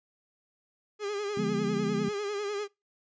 45% pulse tone with vibrato, 410 Hz, G#4, 22 cents flat, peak -31 dBFS, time 0.99-2.68 s, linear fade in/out 50 ms, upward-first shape sine, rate 10 Hz, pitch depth 60 cents each way
sine chord, D diminished seventh, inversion none, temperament equal with one note detuned, 146.83 / 174.61 / 207.1 / 246.9 Hz, D3 / F3 / Ab3 / Cb4, 0 / 0 / -5 / 0 cents, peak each -36 / -34 / -31 / -34 dBFS, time 1.37-2.09 s, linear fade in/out 5 ms
effects noise-tail reverb RT60 0.2 s tail -22 dB re dry + resampled to 16000 Hz

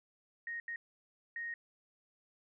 sine tone bursts at uneven times, 1864.7 Hz, A#6, in tune, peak -38 dBFS, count 3, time 0.47-0.6 / 0.68-0.76 / 1.36-1.54 s, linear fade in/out 2 ms, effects none

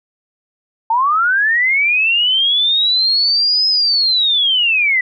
sine linear two-way sweep, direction up then down, 878 to 5130 to 1953 Hz, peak -11 dBFS, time 0.9-5.01 s, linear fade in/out 5 ms, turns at 3.68 s, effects none

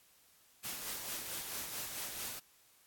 white noise with tremolo, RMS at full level -40 dBFS, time 0.63-2.4 s, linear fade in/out 20 ms, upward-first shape sine, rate 4.5 Hz, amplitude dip 40%, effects white hiss -66 dBFS RMS until 2.86 s + AAC 64 kbps

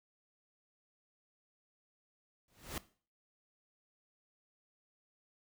pink noise with exponential growth, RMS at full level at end -37 dBFS, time 2.48-2.78 s, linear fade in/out 2 ms, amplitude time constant 64 ms, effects noise-tail reverb RT60 0.4 s tail -17 dB re dry

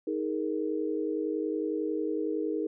sine chord, D# suspended fourth, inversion none, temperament equal with one note detuned, 314.6 / 415.3 / 466.2 Hz, D#4 / G#4 / A#4, +19 / 0 / 0 cents, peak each -31 / -33 / -34 dBFS, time 0.07-2.67 s, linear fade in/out 5 ms, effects none

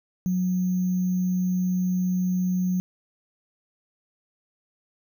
sine tone with sample-and-hold, 182.6 Hz, F#3, 23 cents flat, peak -21 dBFS, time 0.26-2.8 s, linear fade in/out 0 ms, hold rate 6300 Hz, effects none

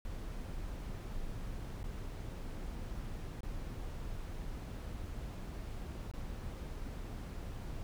brown noise with dropouts, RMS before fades -42 dBFS, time 0.05-7.83 s, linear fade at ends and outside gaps 0 ms, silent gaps 1.831-1.841 / 3.406-3.432 / 6.114-6.137 s, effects none

